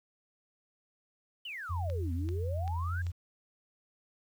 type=exponential two-way sweep; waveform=sine; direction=down then up; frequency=3100 to 240.3 to 1664 Hz; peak=-38 dBFS; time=1.45-3.02 s; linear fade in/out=5 ms; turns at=2.13 s
type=tone with vibrato; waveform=sine; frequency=85.9 Hz; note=F2; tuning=28 cents flat; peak=-31 dBFS; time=1.69-3.12 s; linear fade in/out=20 ms; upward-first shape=sine; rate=1.7 Hz; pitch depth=32 cents each way
type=click train; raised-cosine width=0.2 ms; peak=-31 dBFS; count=4; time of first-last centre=1.9-3.067 s; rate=2.57 Hz
effects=10-bit